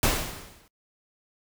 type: noise with exponential decay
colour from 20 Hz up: pink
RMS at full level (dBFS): -20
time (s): 0.03-0.68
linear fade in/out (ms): 1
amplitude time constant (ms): 140
effects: noise-tail reverb RT60 0.1 s tail -24 dB re dry